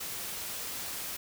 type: noise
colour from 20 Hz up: white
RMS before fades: -38 dBFS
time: 0-1.17 s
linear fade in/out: 10 ms
effects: none